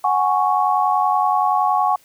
sine chord, F# suspended second, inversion none, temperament equal, 740 / 830.6 / 1108.7 Hz, F#5 / G#5 / C#6, 0 / 0 / 0 cents, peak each -19 dBFS, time 0.04-1.96 s, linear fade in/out 5 ms, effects white hiss -54 dBFS RMS until 2.04 s

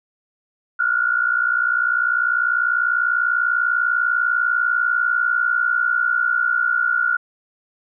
sine tone pair together, 1400 / 1460.1 Hz, F6 / F#6, +4 / -23 cents, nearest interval minor second, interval 73 cents, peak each -19 dBFS, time 0.79-7.17 s, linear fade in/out 10 ms, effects none

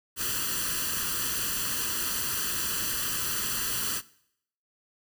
white noise with comb filter, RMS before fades -30 dBFS, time 0.16-4.02 s, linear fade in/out 50 ms, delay 0.67 ms, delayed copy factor +0.8, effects noise-tail reverb RT60 0.7 s tail -20 dB re dry

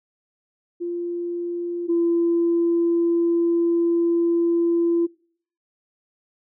sine tone pair in turn, 346.6 / 339.5 Hz, F4 / F4, -13 / -49 cents, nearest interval unison, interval 36 cents, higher first, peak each -24 / -16 dBFS, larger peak second, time 0.8-1.88 / 1.88-5.07 s, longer second, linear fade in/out 20 ms, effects noise-tail reverb RT60 0.6 s tail -26 dB re dry + tanh soft clip ceiling -12 dBFS

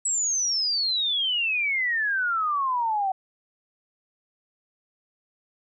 sine exponential sweep, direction down, 7910 to 748 Hz, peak -22 dBFS, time 0.05-3.12 s, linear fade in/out 5 ms, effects none

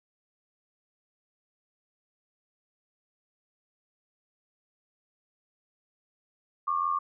sine tone pair together, 1100 / 1186 Hz, C#6 / D6, -14 / +17 cents, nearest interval minor second, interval 131 cents, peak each -28 dBFS, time 6.67-6.99 s, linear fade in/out 10 ms, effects none

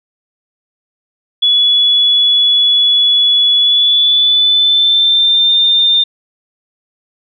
sine tone with pitch glide, 3405 to 3607 Hz, G#7 to A7, +42 to +42 cents, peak -7 dBFS, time 1.42-6.04 s, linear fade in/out 10 ms, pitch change +100 cents, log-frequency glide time 3.56-5.51 s, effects none

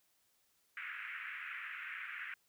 pink band-pass noise, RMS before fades -45 dBFS, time 0.77-2.34 s, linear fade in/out 2 ms, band 1400 to 2500 Hz, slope 48 dB/octave, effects white hiss -75 dBFS RMS until 2.48 s

